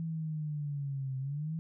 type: linear two-way sweep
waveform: sine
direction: down then up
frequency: 164.81 to 130.81 to 164.81 Hz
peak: -33 dBFS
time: 0-1.59 s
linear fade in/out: 0 ms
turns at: 1.18 s
effects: none